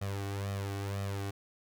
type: tone with flanger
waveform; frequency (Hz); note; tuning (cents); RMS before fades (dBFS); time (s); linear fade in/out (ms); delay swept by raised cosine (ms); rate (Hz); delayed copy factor
sawtooth; 99.3; G2; +23; -36; 0.01-1.31; 10; 1.6 to 2.7; 2; +0.7
effects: none